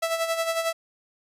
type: tone with tremolo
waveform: sawtooth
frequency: 659 Hz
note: E5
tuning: 1 cent flat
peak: -18 dBFS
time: 0.02-0.73 s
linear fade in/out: 10 ms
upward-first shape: sine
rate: 11 Hz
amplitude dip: 60%
effects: resampled to 32000 Hz